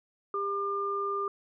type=tone pair together; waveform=sine; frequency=400.5 / 1200 Hz; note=G4 / D6; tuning=+37 / +37 cents; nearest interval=octave + perfect fifth; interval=1900 cents; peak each=-33 / -30 dBFS; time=0.34-1.28 s; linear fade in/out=2 ms; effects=none